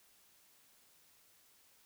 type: silence
effects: white hiss -67 dBFS RMS until 1.85 s